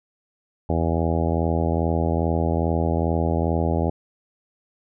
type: harmonic tone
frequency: 82.41 Hz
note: E2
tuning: in tune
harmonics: 1 / 2 / 3 / 4 / 5 / 6 / 7 / 8 / 9 / 10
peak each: -23 / -26 / -28 / -29 / -30 / -31 / -31 / -32 / -33 / -33 dBFS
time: 0.69-3.9 s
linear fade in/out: 5 ms
effects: none